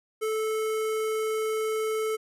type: tone with notch filter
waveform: square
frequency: 436.8 Hz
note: A4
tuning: 13 cents flat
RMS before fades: -28 dBFS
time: 0.21-2.17 s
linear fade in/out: 20 ms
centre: 4200 Hz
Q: 1.6
effects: resampled to 32000 Hz